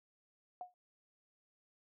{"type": "tone with exponential decay", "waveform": "sine", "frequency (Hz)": 723, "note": "F#5", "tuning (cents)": -40, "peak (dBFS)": -38, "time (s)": [0.61, 0.74], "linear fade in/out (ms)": 1, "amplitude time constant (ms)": 27, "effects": []}